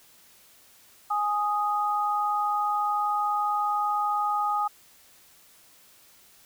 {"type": "tone pair together", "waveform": "sine", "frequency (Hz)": [830.6, 1244.5], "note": ["G#5", "D#6"], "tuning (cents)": [0, 0], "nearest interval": "perfect fifth", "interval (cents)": 700, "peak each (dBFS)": -26, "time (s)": [1.1, 4.68], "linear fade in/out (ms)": 10, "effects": ["white hiss -56 dBFS RMS until 6.45 s"]}